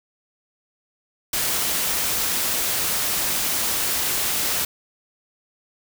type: noise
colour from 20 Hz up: white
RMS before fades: -23 dBFS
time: 1.33-4.65 s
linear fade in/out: 5 ms
effects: none